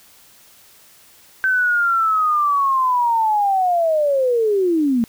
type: linear sweep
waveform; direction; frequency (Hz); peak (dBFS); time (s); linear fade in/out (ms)
sine; down; 1545 to 222; -14; 1.44-5.04; 0
effects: white hiss -49 dBFS RMS until 5.08 s